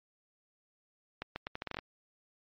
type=accelerating click train; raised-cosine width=0.3 ms; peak=-20 dBFS; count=10; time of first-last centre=1.22-1.788 s; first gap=140 ms; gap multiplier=0.78; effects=low-pass 4000 Hz 12 dB/octave + MP3 32 kbps